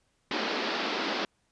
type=band-pass noise; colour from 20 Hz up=pink; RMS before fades=-31 dBFS; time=0.31-1.25 s; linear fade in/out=2 ms; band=220 to 5000 Hz; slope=48 dB/octave; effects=pink hiss -72 dBFS RMS until 1.51 s + resampled to 22050 Hz